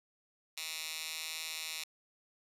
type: tone with high-pass filter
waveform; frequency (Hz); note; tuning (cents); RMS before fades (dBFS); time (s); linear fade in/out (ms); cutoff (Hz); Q
10% pulse; 159; D#3; +38; -41; 0.57-1.84; 5; 3200; 1.2
effects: resampled to 32000 Hz